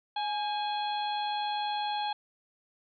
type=harmonic tone with a mistuned harmonic; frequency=836 Hz; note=G#5; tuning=11 cents sharp; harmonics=1 / 2 / 3 / 4 / 5; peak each=-30 / -44 / -45 / -39 / -42 dBFS; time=0.16-2.13 s; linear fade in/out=5 ms; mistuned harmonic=2; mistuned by=-60 cents; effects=none